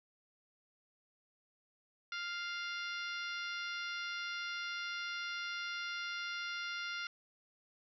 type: harmonic tone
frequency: 698.5 Hz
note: F5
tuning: in tune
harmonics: 2 / 3 / 4 / 5 / 6 / 7 / 8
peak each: -41 / -45 / -47 / -49 / -51 / -52 / -53 dBFS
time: 2.12-7.07 s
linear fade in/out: 2 ms
effects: none